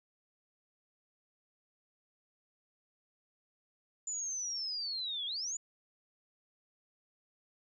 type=linear two-way sweep; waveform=sine; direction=down then up; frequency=7070 to 3246 to 7070 Hz; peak=-35 dBFS; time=4.07-5.57 s; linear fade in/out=5 ms; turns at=5.26 s; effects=none